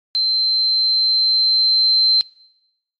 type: tone with level ramp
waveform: sine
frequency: 4108 Hz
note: C8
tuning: 33 cents flat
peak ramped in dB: -15 to -11 dBFS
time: 0.15-2.21 s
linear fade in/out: 0 ms
effects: noise-tail reverb RT60 0.9 s tail -24 dB re dry + MP3 48 kbps